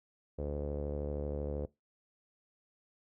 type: tone with low-pass filter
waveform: sawtooth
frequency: 72.9 Hz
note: D2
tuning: 12 cents flat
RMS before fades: -37 dBFS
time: 0.38-1.66 s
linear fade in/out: 10 ms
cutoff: 500 Hz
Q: 4.7
effects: noise-tail reverb RT60 0.2 s tail -21 dB re dry